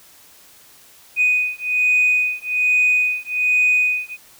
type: beating tone pair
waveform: sine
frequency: 2489 / 2490.2 Hz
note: D#7 / D#7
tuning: 0 / +1 cents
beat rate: 1.2 Hz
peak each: -17 dBFS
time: 1.16-4.17 s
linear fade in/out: 50 ms
effects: tanh soft clip ceiling -9 dBFS + white hiss -48 dBFS RMS until 4.39 s